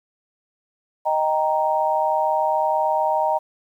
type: chord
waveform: sine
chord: Eb major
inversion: none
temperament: equal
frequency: 622.3 / 784 / 932.3 Hz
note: Eb5 / G5 / Bb5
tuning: 0 / 0 / 0 cents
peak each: -22 / -23 / -21 dBFS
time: 1.05-3.39 s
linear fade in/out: 20 ms
effects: 9-bit